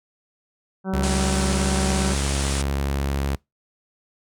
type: harmonic tone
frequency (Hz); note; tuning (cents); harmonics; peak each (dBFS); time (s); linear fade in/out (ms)
190.2; F#3; +48; 1 / 2 / 3 / 4 / 5 / 6 / 7 / 8; -24 / -31 / -34 / -35 / -38 / -43 / -40 / -41; 0.84-2.16; 50
type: tone with vibrato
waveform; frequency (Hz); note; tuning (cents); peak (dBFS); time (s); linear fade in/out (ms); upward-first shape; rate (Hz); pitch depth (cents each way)
sawtooth; 69.3; C#2; 0; -18; 0.93-3.36; 10; sine; 13; 10
type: low-pass noise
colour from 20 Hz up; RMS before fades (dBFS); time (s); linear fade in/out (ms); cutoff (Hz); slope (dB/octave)
white; -30; 1.03-2.62; 5; 10000; 96
effects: noise-tail reverb RT60 0.2 s tail -25 dB re dry